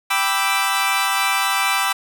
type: chord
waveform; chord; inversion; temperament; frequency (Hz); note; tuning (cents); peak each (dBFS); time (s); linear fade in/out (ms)
20% pulse; E minor seventh; first; equal; 784 / 987.8 / 1174.7 / 1318.5; G5 / B5 / D6 / E6; 0 / 0 / 0 / 0; -18; 0.1-1.93; 10
effects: none